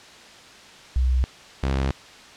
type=tone pair in turn; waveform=sine / sawtooth; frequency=63.6 / 67.15 Hz; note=C2 / C2; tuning=-48 / +46 cents; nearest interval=minor second; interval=94 cents; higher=second; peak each=-17 / -17 dBFS; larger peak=neither; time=0.96-1.24 / 1.63-1.91 s; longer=neither; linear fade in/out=0 ms; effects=white hiss -45 dBFS RMS until 2.36 s + low-pass 5000 Hz 12 dB/octave